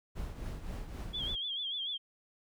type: noise with tremolo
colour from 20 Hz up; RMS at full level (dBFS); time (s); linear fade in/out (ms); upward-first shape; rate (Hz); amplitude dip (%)
brown; -38; 0.15-1.36; 20; triangle; 3.8; 60
type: tone with vibrato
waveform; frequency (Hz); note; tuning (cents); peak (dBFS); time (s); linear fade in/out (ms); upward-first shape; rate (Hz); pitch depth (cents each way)
sine; 3322; G#7; 0; -34; 1.13-1.98; 20; sine; 6.8; 90
effects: none